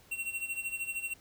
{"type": "tone with tremolo", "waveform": "square", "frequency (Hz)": 2730, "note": "F7", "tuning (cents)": -40, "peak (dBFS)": -32, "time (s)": [0.11, 1.14], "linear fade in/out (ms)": 10, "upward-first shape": "sine", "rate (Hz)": 13, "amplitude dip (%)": 75, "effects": ["pink hiss -60 dBFS RMS until 1.2 s"]}